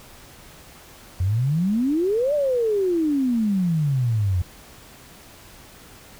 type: exponential two-way sweep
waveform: sine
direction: up then down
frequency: 86.3 to 604 to 86.3 Hz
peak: -18 dBFS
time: 1.2-4.42 s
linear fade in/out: 5 ms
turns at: 2.34 s
effects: pink hiss -46 dBFS RMS until 6.19 s